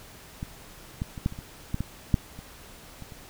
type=clicks; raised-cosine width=5 ms; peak=-20 / -16 / -24 / -12 / -26 / -25 / -15 / -16 / -7 / -28 / -28 / -30 dBFS; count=12; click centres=0.429 / 1.019 / 1.178 / 1.261 / 1.324 / 1.389 / 1.744 / 1.806 / 2.142 / 2.39 / 3.023 / 3.122 s; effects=pink hiss -48 dBFS RMS until 3.29 s